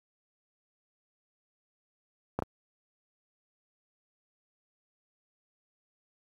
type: clicks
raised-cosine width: 1 ms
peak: -15 dBFS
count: 2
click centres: 2.39 / 2.423 s
effects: high-pass 60 Hz 12 dB/octave + 9-bit